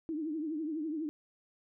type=tone with vibrato; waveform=sine; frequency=311.1 Hz; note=D#4; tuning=in tune; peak=-33 dBFS; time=0.09-1.09 s; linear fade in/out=0 ms; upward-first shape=triangle; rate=12 Hz; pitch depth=130 cents each way; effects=none